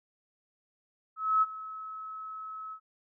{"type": "tone with ADSR envelope", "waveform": "sine", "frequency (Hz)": 1291, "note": "E6", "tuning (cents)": -37, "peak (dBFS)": -20, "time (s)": [1.16, 2.8], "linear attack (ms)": 260, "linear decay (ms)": 32, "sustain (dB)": -18, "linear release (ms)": 76, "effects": []}